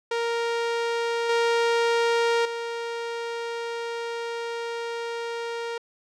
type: tone with level steps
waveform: sawtooth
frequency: 466.2 Hz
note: A#4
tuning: in tune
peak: -20 / -16 / -25 dBFS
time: 0.11-5.78 s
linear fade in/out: 5 ms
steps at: 1.29 / 2.45 s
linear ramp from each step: 5 ms
effects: low-pass 5000 Hz 12 dB/octave